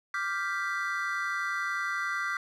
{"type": "chord", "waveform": "triangle", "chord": "G dominant seventh", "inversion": "second", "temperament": "equal", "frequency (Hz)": [1174.7, 1396.9, 1568, 1975.5], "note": ["D6", "F6", "G6", "B6"], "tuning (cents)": [0, 0, 0, 0], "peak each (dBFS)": -33, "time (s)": [0.14, 2.37], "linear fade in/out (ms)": 2, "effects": []}